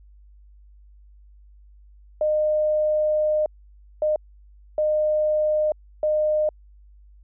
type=tone bursts at uneven times; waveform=sine; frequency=611 Hz; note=D#5; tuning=32 cents flat; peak=-18 dBFS; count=4; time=2.21-3.46 / 4.02-4.16 / 4.78-5.72 / 6.03-6.49 s; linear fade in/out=2 ms; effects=added 50 Hz sine -47 dBFS peak until 7.23 s